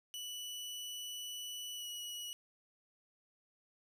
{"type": "tone with pitch glide", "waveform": "sawtooth", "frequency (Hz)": [2960, 2923], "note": ["F#7", "F#7"], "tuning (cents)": [0, -22], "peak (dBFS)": -39, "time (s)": [0.14, 2.33], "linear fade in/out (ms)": 0, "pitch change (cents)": -22, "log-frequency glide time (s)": [1.76, 1.86], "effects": []}